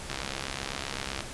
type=click train; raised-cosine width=0.2 ms; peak=-15 dBFS; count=76; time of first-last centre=0.1-1.206 s; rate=67.8 Hz; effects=pink hiss -40 dBFS RMS until 1.33 s + resampled to 24000 Hz